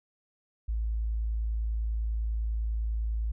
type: tone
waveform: sine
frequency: 55 Hz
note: A1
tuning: in tune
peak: -27 dBFS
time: 0.68-3.32 s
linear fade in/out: 10 ms
effects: none